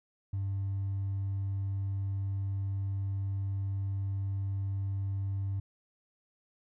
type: tone with hard clipping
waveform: triangle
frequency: 98 Hz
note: G2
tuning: in tune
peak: -30 dBFS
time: 0.33-5.6 s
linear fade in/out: 5 ms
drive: 2 dB
effects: none